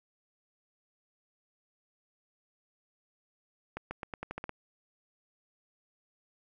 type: accelerating click train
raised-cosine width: 0.5 ms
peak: -22 dBFS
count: 9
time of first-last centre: 3.77-4.493 s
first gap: 140 ms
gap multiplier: 0.87
effects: none